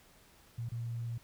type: tone with dropouts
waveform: sine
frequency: 117.3 Hz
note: A#2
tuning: 11 cents sharp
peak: -35 dBFS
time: 0.58-1.18 s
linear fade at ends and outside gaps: 5 ms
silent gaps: 0.689-0.718 s
effects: pink hiss -62 dBFS RMS until 1.23 s